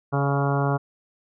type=harmonic tone with a mistuned harmonic; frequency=140 Hz; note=C#3; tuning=18 cents sharp; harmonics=1 / 2 / 3 / 4 / 5 / 6 / 7 / 8 / 9 / 10; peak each=-22 / -30 / -29 / -32 / -30 / -32 / -35 / -32 / -37 / -34 dBFS; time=0.12-0.78 s; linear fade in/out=20 ms; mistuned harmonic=4; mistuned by=+17 cents; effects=none